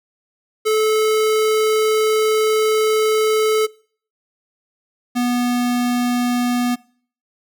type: tone pair in turn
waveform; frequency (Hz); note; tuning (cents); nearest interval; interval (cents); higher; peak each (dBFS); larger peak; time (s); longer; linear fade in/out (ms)
square; 433.8 / 244.5; A4 / B3; -25 / -17; minor seventh; 992; first; -15 / -17; first; 0.65-3.67 / 5.15-6.76; first; 20
effects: noise-tail reverb RT60 0.5 s tail -23 dB re dry